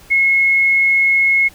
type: tone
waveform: sine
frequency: 2172 Hz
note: C#7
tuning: 36 cents flat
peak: -10 dBFS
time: 0.1-1.49 s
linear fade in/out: 20 ms
effects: pink hiss -44 dBFS RMS until 1.54 s